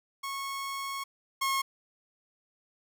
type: tone pair in turn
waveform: sawtooth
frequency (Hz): 1098 / 1084.1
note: C#6 / C#6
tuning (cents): -17 / -39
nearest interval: unison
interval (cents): 22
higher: first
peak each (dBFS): -30 / -23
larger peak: second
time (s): 0.23-1.04 / 1.41-1.62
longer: first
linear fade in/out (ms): 10
effects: none